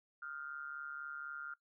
sine tone with amplitude modulation, 1396.9 Hz, F6, in tune, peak -39 dBFS, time 0.22-1.54 s, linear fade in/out 5 ms, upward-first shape sine, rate 144 Hz, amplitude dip 80%, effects noise-tail reverb RT60 0.1 s tail -19 dB re dry

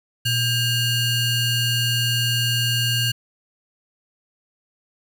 35% pulse ring-modulated tone, 1480 Hz, F#6, in tune, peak -14 dBFS, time 0.25-3.12 s, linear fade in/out 10 ms, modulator 1360 Hz, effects none

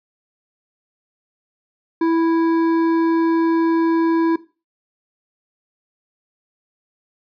triangle tone with hard clipping, 329.6 Hz, E4, in tune, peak -16 dBFS, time 2.01-4.36 s, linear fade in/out 5 ms, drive 13 dB, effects noise-tail reverb RT60 0.3 s tail -17 dB re dry + resampled to 11025 Hz

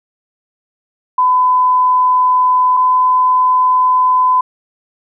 sine tone pair in turn, 1007 / 1011.4 Hz, B5 / B5, +33 / +41 cents, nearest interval unison, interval 8 cents, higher second, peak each -8 dBFS, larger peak neither, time 1.18-2.77 / 2.77-4.41 s, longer second, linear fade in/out 5 ms, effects none

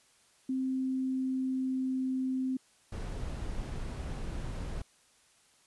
sine tone with pitch glide, 261.6 to 260.1 Hz, C4 to C4, 0 to -10 cents, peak -29 dBFS, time 0.49-2.57 s, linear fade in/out 5 ms, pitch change -10 cents, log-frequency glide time 0.65-2.18 s
brown noise, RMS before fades -37 dBFS, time 2.92-4.82 s, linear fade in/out 5 ms
effects white hiss -65 dBFS RMS until 5.66 s + resampled to 24000 Hz

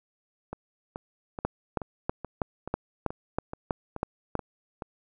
two click trains, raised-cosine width 1 ms, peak -12 / -21 dBFS, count 10 / 11, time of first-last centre 1.45-4.353 / 0.53-4.822 s, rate 3.1 / 2.33 Hz, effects none

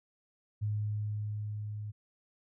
sine tone with level ramp, 105.3 Hz, G#2, 24 cents sharp, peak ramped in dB -29 to -37 dBFS, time 0.61-1.92 s, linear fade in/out 20 ms, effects none

